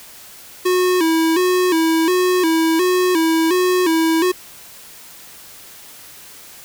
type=tone with vibrato; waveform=square; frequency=344.1 Hz; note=F4; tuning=26 cents flat; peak=-14 dBFS; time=0.65-4.32 s; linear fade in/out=10 ms; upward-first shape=square; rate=1.4 Hz; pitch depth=100 cents each way; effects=white hiss -40 dBFS RMS until 6.64 s